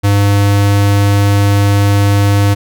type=tone; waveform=square; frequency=100.9 Hz; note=G#2; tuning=49 cents flat; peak=-8 dBFS; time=0.03-2.55 s; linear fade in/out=20 ms; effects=none